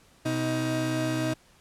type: tone pair together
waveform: 30% pulse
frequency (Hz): 126.8 / 315.1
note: B2 / D#4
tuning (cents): +46 / +22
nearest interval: octave + major third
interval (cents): 1576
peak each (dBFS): -27 / -25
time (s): 0.25-1.34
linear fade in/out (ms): 10
effects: pink hiss -59 dBFS RMS until 1.6 s + low-pass 11000 Hz 12 dB/octave